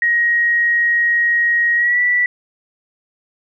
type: tone with pitch glide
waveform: sine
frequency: 1886 to 1960.4 Hz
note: A#6 to B6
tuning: +20 to -13 cents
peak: -12 dBFS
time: 0.02-2.26 s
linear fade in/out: 2 ms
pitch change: +67 cents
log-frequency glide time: 1.76-2 s
effects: none